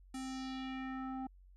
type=tone with low-pass filter sweep; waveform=square; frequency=262.3 Hz; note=C4; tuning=4 cents sharp; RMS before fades=-42 dBFS; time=0.14-1.27 s; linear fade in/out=5 ms; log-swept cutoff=9300 to 840 Hz; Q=2.2; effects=added 46 Hz sine -57 dBFS peak until 1.56 s